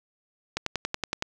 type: click train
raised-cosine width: 0.2 ms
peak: -10 dBFS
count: 8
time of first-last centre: 0.57-1.224 s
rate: 10.7 Hz
effects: none